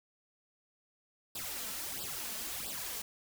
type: noise with flanger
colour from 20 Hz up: white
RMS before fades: -40 dBFS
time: 1.35-3.02 s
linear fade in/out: 5 ms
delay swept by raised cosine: 0.23 to 4.63 ms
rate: 1.5 Hz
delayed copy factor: +0.9
effects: none